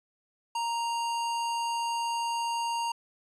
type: tone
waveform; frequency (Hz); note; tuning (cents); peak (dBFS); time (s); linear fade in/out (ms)
square; 932.3; A#5; 0; -29; 0.55-2.92; 5
effects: resampled to 22050 Hz